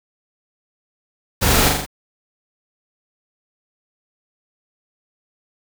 pink noise with echo, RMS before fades -17 dBFS, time 1.41-1.7 s, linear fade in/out 20 ms, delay 41 ms, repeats 4, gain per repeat -3 dB, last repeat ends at 1.864 s, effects none

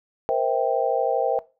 sine chord, C dominant seventh, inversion third, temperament just, 470.9 / 523.3 / 654.1 / 784.9 Hz, Bb4 / C5 / E5 / G5, +18 / 0 / -14 / +2 cents, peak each -25 dBFS, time 0.29-1.39 s, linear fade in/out 0 ms, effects noise-tail reverb RT60 0.3 s tail -19 dB re dry

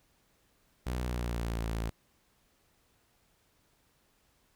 sawtooth tone with pitch glide, 61.74 to 55.97 Hz, B1 to A1, 0 to +30 cents, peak -28 dBFS, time 0.86-1.9 s, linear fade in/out 10 ms, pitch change -170 cents, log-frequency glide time 1.03-1.64 s, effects pink hiss -70 dBFS RMS until 4.55 s

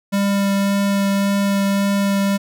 square tone with vibrato, 198.8 Hz, G3, 25 cents sharp, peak -16 dBFS, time 0.12-2.38 s, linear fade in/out 20 ms, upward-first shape triangle, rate 1.8 Hz, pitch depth 11 cents each way, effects none

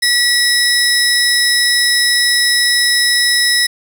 30% pulse tone pair together, 1940 / 5186 Hz, B6 / E8, -31 / -29 cents, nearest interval octave + perfect fourth, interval 1702 cents, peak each -10 dBFS, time 0.02-3.67 s, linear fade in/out 10 ms, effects 7-bit

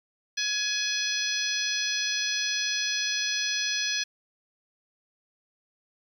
harmonic tone, 841 Hz, G#5, 22 cents sharp, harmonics 2 / 3 / 4 / 5 / 6 / 7, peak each -33 / -33 / -33 / -33 / -33 / -33 dBFS, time 0.37-4.04 s, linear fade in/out 10 ms, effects 9-bit

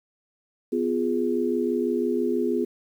sine chord, F diminished, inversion second, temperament equal with one note detuned, 250.1 / 349.2 / 415.3 Hz, Cb4 / F4 / Ab4, +22 / 0 / 0 cents, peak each -26 dBFS, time 0.72-2.65 s, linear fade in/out 10 ms, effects 9-bit

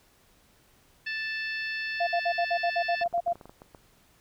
harmonic tone, 880 Hz, A5, in tune, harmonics 2 / 3 / 4 / 5 / 6, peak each -32 / -35 / -45 / -42 / -47 dBFS, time 1.06-3.04 s, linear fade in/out 10 ms
sine tone bursts, 691 Hz, F5, 19 cents flat, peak -23 dBFS, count 11, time 2-3.332 s, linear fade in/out 10 ms, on 72 ms, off 54 ms
clicks, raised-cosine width 1 ms, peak -32 dBFS, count 12, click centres 3.013 / 3.06 / 3.128 / 3.179 / 3.278 / 3.322 / 3.356 / 3.412 / 3.456 / 3.495 / 3.619 / 3.748 s
effects pink hiss -62 dBFS RMS until 4.2 s

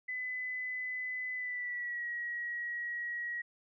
sine tone with pitch glide, 2009 to 1906.1 Hz, B6 to A#6, +29 to +38 cents, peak -35 dBFS, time 0.08-3.42 s, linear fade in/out 10 ms, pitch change -91 cents, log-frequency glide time 1.35-2.06 s, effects none

